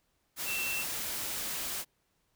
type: tone in noise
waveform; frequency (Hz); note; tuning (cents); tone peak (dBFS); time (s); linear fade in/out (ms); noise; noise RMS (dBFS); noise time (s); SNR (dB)
sine; 2689; E7; +34; -33; 0.45-0.85; 50; white; -36; 0.36-1.85; 0
effects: pink hiss -75 dBFS RMS until 2.35 s